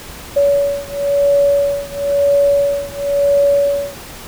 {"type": "beating tone pair", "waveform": "sine", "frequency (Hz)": [566, 566.98], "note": ["C#5", "C#5"], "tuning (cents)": [36, 39], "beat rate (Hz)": 0.98, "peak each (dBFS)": [-14, -15], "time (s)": [0.36, 3.95], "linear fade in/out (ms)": 10, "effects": ["pink hiss -33 dBFS RMS until 4.27 s"]}